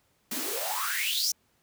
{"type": "noise with high-pass filter sweep", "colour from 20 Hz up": "white", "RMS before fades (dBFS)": -30, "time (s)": [0.31, 1.32], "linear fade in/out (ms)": 5, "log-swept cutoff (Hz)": [210, 6100], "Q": 10, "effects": ["pink hiss -69 dBFS RMS until 1.62 s", "high-pass 60 Hz 12 dB/octave"]}